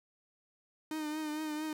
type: tone with vibrato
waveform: 45% pulse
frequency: 306.8 Hz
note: D#4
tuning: 24 cents flat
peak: -35 dBFS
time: 0.91-1.73 s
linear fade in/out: 2 ms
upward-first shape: triangle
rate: 4.4 Hz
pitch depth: 45 cents each way
effects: none